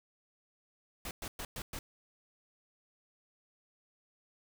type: noise bursts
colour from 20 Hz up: pink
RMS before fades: -41 dBFS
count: 5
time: 1.05-1.79 s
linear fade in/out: 2 ms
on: 60 ms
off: 110 ms
effects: none